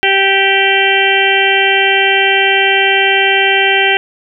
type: harmonic tone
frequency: 390 Hz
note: G4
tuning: 9 cents flat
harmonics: 1 / 2 / 4 / 5 / 6 / 7 / 8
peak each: -16 / -16 / -16 / -16 / -16 / -16 / -16 dBFS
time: 0.03-3.97 s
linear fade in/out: 0 ms
effects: none